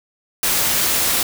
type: noise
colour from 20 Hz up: white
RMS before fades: -18 dBFS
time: 0.43-1.23 s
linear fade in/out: 2 ms
effects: none